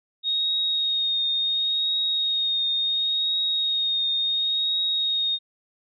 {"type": "tone with vibrato", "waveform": "sine", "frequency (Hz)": 3729, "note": "A#7", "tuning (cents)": 0, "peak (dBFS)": -21, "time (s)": [0.23, 5.39], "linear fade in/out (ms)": 50, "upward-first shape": "triangle", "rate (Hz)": 0.71, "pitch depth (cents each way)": 25, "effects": []}